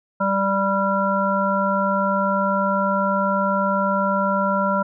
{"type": "harmonic tone", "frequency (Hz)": 196, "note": "G3", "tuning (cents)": 0, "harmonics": [1, 3, 5, 7], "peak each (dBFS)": [-23, -23, -23, -23], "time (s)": [0.2, 4.83], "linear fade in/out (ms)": 10, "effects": []}